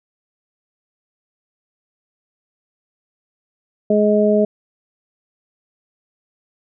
harmonic tone, 210 Hz, G#3, 19 cents sharp, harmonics 1 / 2 / 3, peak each -16 / -16 / -16 dBFS, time 3.9-4.45 s, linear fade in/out 5 ms, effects none

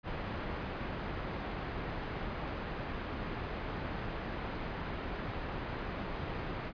pink low-pass noise, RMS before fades -39 dBFS, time 0.03-6.73 s, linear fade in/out 50 ms, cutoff 2100 Hz, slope 12 dB/octave, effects resampled to 11025 Hz

